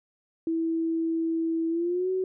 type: tone with pitch glide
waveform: sine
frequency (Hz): 327.6 to 374.1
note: E4 to F#4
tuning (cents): -11 to +19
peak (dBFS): -24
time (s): 0.47-2.24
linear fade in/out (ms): 2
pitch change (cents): +230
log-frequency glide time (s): 1.69-2.1
effects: none